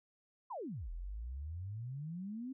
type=exponential two-way sweep; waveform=sine; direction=down then up; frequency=1108.7 to 39.52 to 270.8 Hz; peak=-40 dBFS; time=0.5-2.53 s; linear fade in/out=10 ms; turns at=0.91 s; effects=none